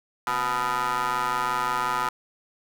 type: ring-modulated tone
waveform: 25% pulse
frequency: 125.7 Hz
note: B2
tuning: 31 cents sharp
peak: -17 dBFS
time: 0.27-2.09 s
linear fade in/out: 2 ms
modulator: 1120 Hz
effects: none